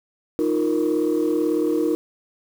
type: chord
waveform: sine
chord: Eb suspended second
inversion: none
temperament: equal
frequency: 311.1 / 349.2 / 466.2 Hz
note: Eb4 / F4 / Bb4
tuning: 0 / 0 / 0 cents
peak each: -20 / -22 / -22 dBFS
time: 0.39-1.95 s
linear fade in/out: 0 ms
effects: tanh soft clip ceiling -13 dBFS + 7-bit